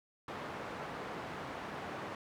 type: band-pass noise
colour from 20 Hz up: white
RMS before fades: -43 dBFS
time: 0.28-2.15 s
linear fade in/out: 2 ms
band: 100 to 1200 Hz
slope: 12 dB/octave
effects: none